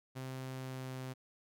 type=tone with pitch glide; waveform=sawtooth; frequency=130.7 to 129.8 Hz; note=C3 to C3; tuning=-1 to -13 cents; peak=-37 dBFS; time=0.15-1.14 s; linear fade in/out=20 ms; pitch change=-12 cents; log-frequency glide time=0.52-0.97 s; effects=none